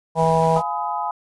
harmonic tone, 162.5 Hz, E3, 24 cents flat, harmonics 1 / 3 / 4 / 5 / 6, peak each -21 / -21 / -21 / -21 / -21 dBFS, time 0.15-0.62 s, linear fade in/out 50 ms
pink noise, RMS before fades -37 dBFS, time 0.15-0.63 s, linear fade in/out 50 ms
sine chord, F half-diminished seventh, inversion none, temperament just, 698.5 / 838.1 / 1005.8 / 1257.2 Hz, F5 / Ab5 / Cb6 / Eb6, 0 / +16 / +31 / +18 cents, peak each -30 / -25 / -27 / -30 dBFS, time 0.56-1.11 s, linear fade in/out 2 ms
effects resampled to 24000 Hz

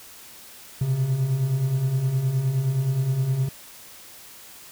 triangle beating tone pair, 124.7 / 134.3 Hz, B2 / C3, +17 / +46 cents, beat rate 9.6 Hz, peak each -27 / -19 dBFS, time 0.81-3.49 s, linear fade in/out 5 ms, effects white hiss -45 dBFS RMS until 4.71 s

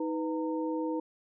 sine tone cluster, 316.1 / 494.7 / 917 Hz, D#4 / B4 / A#5, +27 / +3 / -29 cents, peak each -31 / -35 / -39 dBFS, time 0-1 s, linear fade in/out 5 ms, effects none

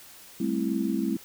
sine chord, A minor seventh, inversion third, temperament just, 198 / 220 / 264 / 330 Hz, G3 / A3 / C4 / E4, +18 / 0 / +16 / +2 cents, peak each -30 dBFS, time 0.4-1.17 s, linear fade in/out 5 ms, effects white hiss -49 dBFS RMS until 1.24 s

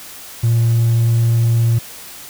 triangle tone, 115.9 Hz, A#2, 10 cents flat, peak -8 dBFS, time 0.43-1.79 s, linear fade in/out 10 ms, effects tanh soft clip ceiling -6 dBFS + white hiss -35 dBFS RMS until 2.29 s

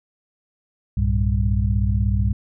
sine tone cluster, 63.4 / 100 / 116.2 / 197.2 Hz, B1 / G2 / A#2 / G3, +46 / +35 / -5 / +11 cents, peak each -20 / -20 / -27 / -27 dBFS, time 0.97-2.33 s, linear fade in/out 5 ms, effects none

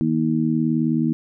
harmonic tone, 79.2 Hz, D#2, 31 cents sharp, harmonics 2 / 3 / 4, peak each -23 / -20 / -23 dBFS, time 0.01-1.13 s, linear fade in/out 0 ms, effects none

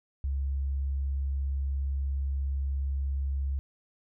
sine tone, 68.5 Hz, C#2, 20 cents flat, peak -27 dBFS, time 0.24-3.59 s, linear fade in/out 0 ms, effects none

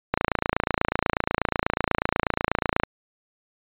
click train, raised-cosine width 0.5 ms, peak -5 dBFS, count 77, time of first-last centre 0.14-2.835 s, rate 28.2 Hz, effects resampled to 8000 Hz

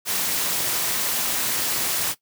white noise with amplitude modulation, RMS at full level -21 dBFS, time 0.05-2.15 s, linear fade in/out 50 ms, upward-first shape sine, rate 249 Hz, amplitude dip 65%, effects noise-tail reverb RT60 0.1 s tail -17 dB re dry + high-pass 100 Hz 12 dB/octave

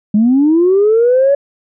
sine linear sweep, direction up, 202.2 to 570 Hz, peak -6 dBFS, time 0.14-1.35 s, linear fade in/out 5 ms, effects tanh soft clip ceiling -3 dBFS

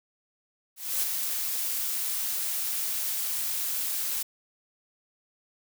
blue noise with ADSR envelope, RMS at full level -26 dBFS, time 0.76-4.23 s, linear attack 270 ms, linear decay 9 ms, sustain -4 dB, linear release 8 ms, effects none

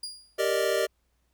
35% pulse tone with exponential decay, 4845 Hz, D#8, 47 cents flat, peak -30 dBFS, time 0.03-0.4 s, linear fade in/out 5 ms, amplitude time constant 79 ms
square chord, Eb major seventh, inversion first, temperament equal, 392 / 466.2 / 587.3 / 622.3 Hz, G4 / Bb4 / D5 / Eb5, 0 / 0 / 0 / 0 cents, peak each -30 dBFS, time 0.38-0.87 s, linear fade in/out 20 ms
effects added 60 Hz sine -70 dBFS peak until 1.33 s + pink hiss -75 dBFS RMS until 1.33 s

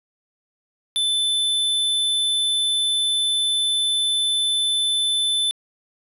square tone, 3520 Hz, A7, in tune, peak -19 dBFS, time 0.96-5.51 s, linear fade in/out 0 ms, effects resampled to 32000 Hz + 9-bit

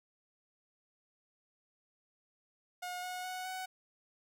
sawtooth tone with pitch steps, 720 / 728.8 / 737.7 / 746.7 Hz, F#5 / F#5 / F#5 / F#5, -47 / -26 / -5 / +16 cents, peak -35 dBFS, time 2.82-3.66 s, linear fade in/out 10 ms, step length 210 ms, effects none

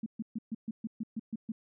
sine tone bursts, 222.3 Hz, A3, 18 cents sharp, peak -32 dBFS, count 10, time 0.03-1.52 s, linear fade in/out 5 ms, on 32 ms, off 130 ms, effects none

